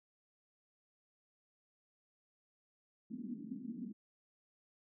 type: band-pass noise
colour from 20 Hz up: white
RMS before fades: -45 dBFS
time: 3.1-3.93 s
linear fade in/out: 10 ms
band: 200 to 260 Hz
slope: 48 dB/octave
effects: none